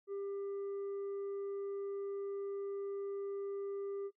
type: tone with tanh clipping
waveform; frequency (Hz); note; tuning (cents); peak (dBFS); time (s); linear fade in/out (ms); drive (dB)
triangle; 397.8; G4; +25; -39; 0.07-4.11; 50; 8
effects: noise-tail reverb RT60 0.1 s tail -19 dB re dry